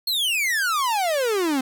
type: exponential sweep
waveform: 45% pulse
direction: down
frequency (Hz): 4347 to 253.7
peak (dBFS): -20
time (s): 0.07-1.61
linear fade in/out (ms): 5
effects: none